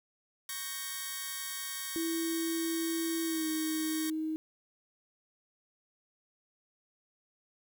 5% pulse chord, G diminished, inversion second, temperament equal, 1108.7 / 1568 / 1864.7 Hz, Db6 / G6 / Bb6, 0 / 0 / 0 cents, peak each -30 / -32 / -29 dBFS, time 0.49-4.1 s, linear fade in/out 2 ms
sine tone with pitch glide, 329.6 to 314.7 Hz, E4 to D#4, 0 to +20 cents, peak -31 dBFS, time 1.96-4.36 s, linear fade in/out 0 ms, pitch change -80 cents, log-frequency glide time 3.25-3.47 s
effects 10-bit

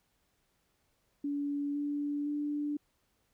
sine tone with pitch steps, 286.4 / 289.9 / 293.4 Hz, D4 / D4 / D4, -43 / -22 / -2 cents, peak -31 dBFS, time 1.24-2.77 s, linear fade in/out 5 ms, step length 510 ms, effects pink hiss -75 dBFS RMS until 3.33 s

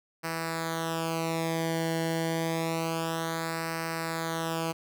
sawtooth tone with flanger, 163.9 Hz, E3, 10 cents flat, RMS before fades -31 dBFS, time 0.23-4.73 s, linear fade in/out 20 ms, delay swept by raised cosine 0.29 to 0.8 ms, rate 0.28 Hz, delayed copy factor -0.8, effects none

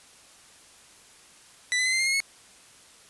sawtooth tone with pitch steps, 1981 / 2014 / 2048 / 2083 / 2118 / 2154 / 2190 Hz, B6 / B6 / C7 / C7 / C7 / C7 / C#7, +5 / +33 / -38 / -8 / +21 / +50 / -22 cents, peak -19 dBFS, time 1.72-2.203 s, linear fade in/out 0 ms, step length 69 ms, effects white hiss -53 dBFS RMS until 3.09 s + resampled to 24000 Hz

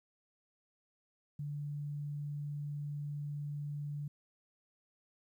sine tone, 145.9 Hz, D3, 11 cents flat, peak -37 dBFS, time 1.39-4.08 s, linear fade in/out 5 ms, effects 12-bit

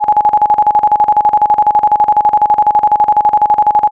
sine tone with tremolo, 840 Hz, G#5, 19 cents sharp, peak -4 dBFS, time 0-3.91 s, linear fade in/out 50 ms, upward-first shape square, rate 12 Hz, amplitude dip 80%, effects none

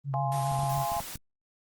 sine tone with vibrato, 136.8 Hz, C#3, 23 cents flat, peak -29 dBFS, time 0.04-0.86 s, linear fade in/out 50 ms, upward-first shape triangle, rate 7.2 Hz, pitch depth 64 cents each way
sine chord, F minor, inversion none, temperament equal with one note detuned, 690 / 830.6 / 1046.5 Hz, F5 / Ab5 / C6, -21 / 0 / 0 cents, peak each -32 / -31 / -36 dBFS, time 0.14-1 s, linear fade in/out 0 ms
white noise, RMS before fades -40 dBFS, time 0.32-1.16 s, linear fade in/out 0 ms
clicks, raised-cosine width 5 ms, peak -29 dBFS, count 8, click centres 0.519 / 0.591 / 0.633 / 0.777 / 0.919 / 0.967 / 1.005 / 1.156 s
effects Opus 24 kbps

